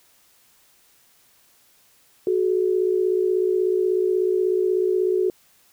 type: tone pair together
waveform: sine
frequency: 370.2 / 426.6 Hz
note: F#4 / G#4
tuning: +1 / +46 cents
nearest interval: major second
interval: 245 cents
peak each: -19 / -23 dBFS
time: 2.27-5.3 s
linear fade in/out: 2 ms
effects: white hiss -58 dBFS RMS until 5.72 s